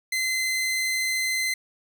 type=tone; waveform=sawtooth; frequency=2059 Hz; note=C7; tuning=28 cents flat; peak=-20 dBFS; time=0.12-1.54 s; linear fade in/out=5 ms; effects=none